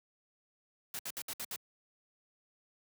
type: noise bursts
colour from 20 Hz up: white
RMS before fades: -40 dBFS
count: 6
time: 0.94-1.561 s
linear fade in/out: 2 ms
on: 51 ms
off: 63 ms
effects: high-pass 100 Hz 12 dB/octave